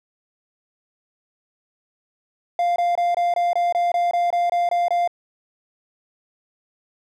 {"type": "tone bursts", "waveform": "triangle", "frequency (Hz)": 698, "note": "F5", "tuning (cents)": -1, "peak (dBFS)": -15, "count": 13, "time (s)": [2.59, 5.076], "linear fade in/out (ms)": 2, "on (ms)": 170, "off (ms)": 23, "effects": []}